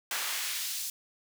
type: noise with high-pass filter sweep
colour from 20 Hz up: pink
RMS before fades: -34 dBFS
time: 0.11-0.9 s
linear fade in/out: 2 ms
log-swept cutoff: 1000 to 5600 Hz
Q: 0.84
effects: none